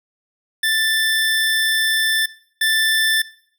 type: tone pair in turn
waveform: 25% pulse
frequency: 1768 / 1768 Hz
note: A6 / A6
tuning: +8 / +8 cents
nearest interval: unison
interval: 0 cents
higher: neither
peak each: -12 / -11 dBFS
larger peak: second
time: 0.63-2.26 / 2.61-3.22 s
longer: first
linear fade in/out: 5 ms
effects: noise-tail reverb RT60 0.6 s tail -20 dB re dry